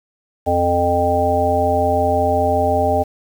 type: harmonic tone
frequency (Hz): 87.31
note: F2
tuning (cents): 0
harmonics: 1 / 3 / 5 / 7 / 9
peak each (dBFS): -22 / -24 / -22 / -18 / -18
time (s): 0.46-3.04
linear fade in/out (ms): 20
effects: 7-bit